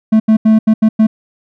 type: tone bursts at uneven times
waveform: triangle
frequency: 219 Hz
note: A3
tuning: 8 cents flat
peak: -3 dBFS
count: 6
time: 0.12-0.2 / 0.28-0.37 / 0.45-0.59 / 0.67-0.74 / 0.82-0.89 / 0.99-1.07 s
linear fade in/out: 10 ms
effects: none